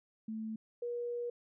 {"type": "tone pair in turn", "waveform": "sine", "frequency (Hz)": [220, 479.5], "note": ["A3", "A#4"], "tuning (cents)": [0, 49], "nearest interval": "octave + minor second", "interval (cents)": 1349, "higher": "second", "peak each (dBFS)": [-37, -35], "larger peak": "second", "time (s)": [[0.28, 0.56], [0.82, 1.3]], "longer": "second", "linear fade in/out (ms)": 5, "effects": []}